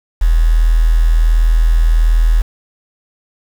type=tone with quantisation; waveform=sine; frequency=40.68 Hz; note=E1; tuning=22 cents flat; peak=-7 dBFS; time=0.21-2.42 s; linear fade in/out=10 ms; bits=5; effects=none